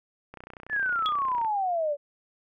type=click train; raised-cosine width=0.5 ms; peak=-27 dBFS; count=35; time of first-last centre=0.34-1.447 s; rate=30.7 Hz
type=exponential sweep; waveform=sine; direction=down; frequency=1773 to 562 Hz; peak=-24 dBFS; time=0.69-1.97 s; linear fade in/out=50 ms
type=tone with exponential decay; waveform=sine; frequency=3350 Hz; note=G#7; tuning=14 cents sharp; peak=-23 dBFS; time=1.06-1.16 s; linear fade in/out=0 ms; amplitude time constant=20 ms
effects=none